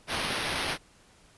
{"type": "noise with sample-and-hold", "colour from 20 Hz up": "blue", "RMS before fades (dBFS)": -31, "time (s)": [0.07, 0.78], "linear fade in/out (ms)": 50, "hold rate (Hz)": 7350, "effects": ["pink hiss -59 dBFS RMS until 1.37 s", "resampled to 24000 Hz"]}